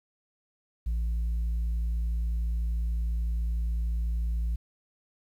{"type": "tone", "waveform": "sine", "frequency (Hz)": 56.9, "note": "A#1", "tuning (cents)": -41, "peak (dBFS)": -23, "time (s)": [0.86, 4.56], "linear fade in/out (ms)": 10, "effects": ["tanh soft clip ceiling -25 dBFS", "10-bit"]}